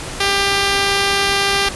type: tone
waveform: 5% pulse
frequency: 397 Hz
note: G4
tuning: 22 cents sharp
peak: -3 dBFS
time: 0.2-1.69 s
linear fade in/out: 5 ms
effects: pink hiss -28 dBFS RMS until 1.75 s + resampled to 24000 Hz